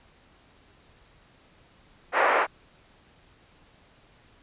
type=band-pass noise; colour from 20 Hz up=pink; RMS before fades=-22 dBFS; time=2.12-2.47 s; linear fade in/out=50 ms; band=510 to 2000 Hz; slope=24 dB/octave; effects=pink hiss -58 dBFS RMS until 4.42 s + resampled to 8000 Hz